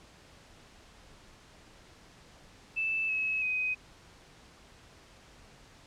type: tone with pitch steps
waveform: sine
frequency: 2637 / 2574 / 2512 Hz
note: E7 / E7 / D#7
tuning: 0 / -42 / +16 cents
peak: -28 dBFS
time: 2.76-3.75 s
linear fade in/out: 20 ms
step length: 330 ms
effects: pink hiss -56 dBFS RMS until 5.86 s + low-pass 7000 Hz 12 dB/octave